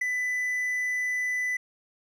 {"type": "tone with ADSR envelope", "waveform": "triangle", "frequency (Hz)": 1995, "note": "B6", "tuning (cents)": 17, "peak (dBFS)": -20, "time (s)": [0.01, 1.57], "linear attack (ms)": 8, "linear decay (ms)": 8, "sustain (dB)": -4, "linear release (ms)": 6, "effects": []}